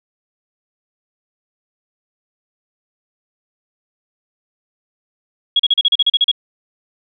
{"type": "tone bursts", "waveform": "sine", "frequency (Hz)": 3322, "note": "G#7", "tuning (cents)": 0, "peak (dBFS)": -9, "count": 11, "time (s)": [5.56, 6.315], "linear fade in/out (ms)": 5, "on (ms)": 35, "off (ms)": 37, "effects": []}